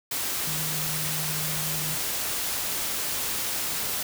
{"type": "tone in noise", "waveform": "sine", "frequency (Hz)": 154.3, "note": "D#3", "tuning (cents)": -14, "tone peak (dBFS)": -34, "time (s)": [0.47, 1.95], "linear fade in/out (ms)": 5, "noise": "white", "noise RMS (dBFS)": -29, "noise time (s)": [0.11, 4.03], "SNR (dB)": -8, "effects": []}